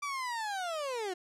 30% pulse linear sweep, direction down, 1174.7 to 349.2 Hz, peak -31 dBFS, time 0.02-1.14 s, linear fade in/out 10 ms, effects low-pass 9000 Hz 12 dB/octave

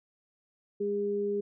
sine tone pair together, 204.4 / 406.4 Hz, G#3 / G#4, -27 / -38 cents, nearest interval octave, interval 1189 cents, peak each -36 / -28 dBFS, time 0.8-1.41 s, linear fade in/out 10 ms, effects none

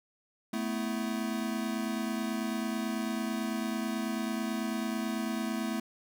square chord, A suspended second, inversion none, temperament equal with one note detuned, 220 / 249.1 / 329.6 Hz, A3 / B3 / E4, 0 / +15 / 0 cents, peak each -34 / -37 / -39 dBFS, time 0.53-5.8 s, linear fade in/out 5 ms, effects none

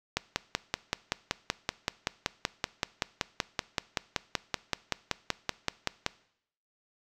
click train, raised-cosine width 0.2 ms, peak -9 dBFS, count 32, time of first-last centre 0.17-6.064 s, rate 5.26 Hz, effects noise-tail reverb RT60 0.7 s tail -20 dB re dry

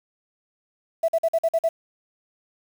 sine tone bursts, 659.3 Hz, E5, in tune, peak -16 dBFS, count 7, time 1.03-1.69 s, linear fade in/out 10 ms, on 54 ms, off 47 ms, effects tanh soft clip ceiling -12 dBFS + 7-bit

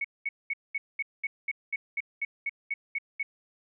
sine tone bursts, 2217 Hz, C#7, in tune, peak -27 dBFS, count 14, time 0.01-3.23 s, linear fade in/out 5 ms, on 35 ms, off 210 ms, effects none

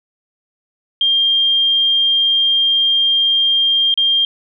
sine tone with dropouts, 3201 Hz, G7, 36 cents sharp, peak -11 dBFS, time 1.01-4.25 s, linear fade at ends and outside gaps 2 ms, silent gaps 3.941-3.975 s, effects none

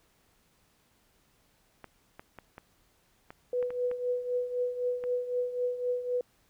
clicks, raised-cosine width 0.5 ms, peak -29 dBFS, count 9, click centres 1.843 / 2.195 / 2.387 / 2.581 / 3.305 / 3.627 / 3.705 / 3.914 / 5.039 s
sine tone with tremolo, 493.9 Hz, B4, in tune, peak -25 dBFS, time 3.53-6.21 s, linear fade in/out 2 ms, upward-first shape triangle, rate 3.9 Hz, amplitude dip 75%
effects pink hiss -68 dBFS RMS until 6.49 s

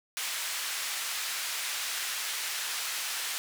pink band-pass noise, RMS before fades -34 dBFS, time 0.17-3.38 s, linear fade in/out 0 ms, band 1700 to 14000 Hz, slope 12 dB/octave, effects none

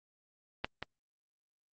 clicks, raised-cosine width 0.3 ms, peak -15 / -20 dBFS, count 2, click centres 0.645 / 0.826 s, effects low-pass 5000 Hz 12 dB/octave + Opus 24 kbps

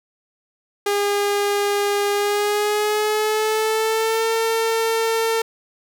sawtooth tone with pitch glide, 406.8 to 451.4 Hz, G#4 to A4, -36 to +44 cents, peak -14 dBFS, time 0.86-5.42 s, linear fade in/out 5 ms, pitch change +180 cents, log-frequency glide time 2.12-4.31 s, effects none

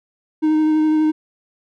triangle tone with vibrato, 310 Hz, D#4, 6 cents flat, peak -11 dBFS, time 0.42-1.12 s, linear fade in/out 20 ms, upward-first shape sine, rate 12 Hz, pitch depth 13 cents each way, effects none

